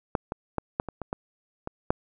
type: clicks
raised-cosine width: 1 ms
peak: -9 / -16 / -12 / -10 / -20 / -19 / -15 / -18 / -7 dBFS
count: 9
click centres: 0.152 / 0.321 / 0.583 / 0.799 / 0.887 / 1.017 / 1.129 / 1.674 / 1.905 s
effects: none